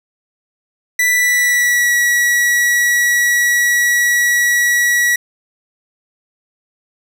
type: tone with pitch glide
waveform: 45% pulse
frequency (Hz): 1975.5 to 1930.4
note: B6 to B6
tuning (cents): 0 to -40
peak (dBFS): -11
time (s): 0.99-5.16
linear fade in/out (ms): 5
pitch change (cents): -40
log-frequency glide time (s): 1.12-1.93
effects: none